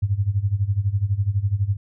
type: tone with tremolo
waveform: sine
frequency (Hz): 100.3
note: G2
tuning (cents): +40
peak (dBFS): -15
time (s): 0.02-1.77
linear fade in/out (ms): 10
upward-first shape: sine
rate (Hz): 12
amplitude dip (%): 85
effects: none